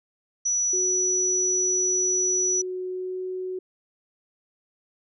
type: tone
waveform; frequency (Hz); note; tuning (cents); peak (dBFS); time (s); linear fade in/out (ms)
sine; 5900; F#8; -6; -21; 0.45-2.62; 10
type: tone with pitch glide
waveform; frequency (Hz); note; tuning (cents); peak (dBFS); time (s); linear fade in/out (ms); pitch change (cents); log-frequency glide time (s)
sine; 368.3 to 370.6; F#4 to F#4; -8 to +3; -28; 0.73-3.59; 5; +11; 2.89-3.21
effects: none